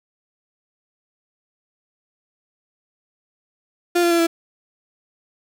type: tone with pitch steps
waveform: 35% pulse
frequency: 349.2 / 344 / 338.9 / 333.8 Hz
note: F4 / F4 / E4 / E4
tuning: 0 / -26 / +48 / +22 cents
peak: -13 dBFS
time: 3.95-4.27 s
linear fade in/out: 10 ms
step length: 80 ms
effects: none